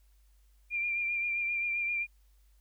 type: tone with vibrato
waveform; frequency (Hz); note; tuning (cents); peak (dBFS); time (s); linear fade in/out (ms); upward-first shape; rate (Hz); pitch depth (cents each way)
sine; 2387; D7; +28; -29; 0.7-2.07; 50; triangle; 7.6; 35
effects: added 50 Hz sine -60 dBFS peak until 2.6 s + white hiss -74 dBFS RMS until 2.6 s